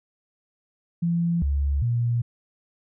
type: tone with pitch steps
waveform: sine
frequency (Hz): 170.1 / 70.5 / 118.8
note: F3 / C#2 / A#2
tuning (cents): -45 / +30 / +33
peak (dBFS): -20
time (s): 1.02-2.22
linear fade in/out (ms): 10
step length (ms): 400
effects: none